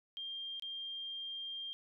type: tone with dropouts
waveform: sine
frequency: 3196 Hz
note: G7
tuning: 33 cents sharp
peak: -40 dBFS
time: 0.17-1.73 s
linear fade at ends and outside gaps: 0 ms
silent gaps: 0.597-0.623 s
effects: none